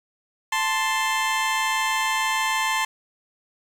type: tone pair together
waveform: 20% pulse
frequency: 880 / 1046.5 Hz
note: A5 / C6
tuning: 0 / 0 cents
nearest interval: minor third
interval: 300 cents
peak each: -19 dBFS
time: 0.52-2.85 s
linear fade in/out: 5 ms
effects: low-pass 11000 Hz 12 dB/octave + 7-bit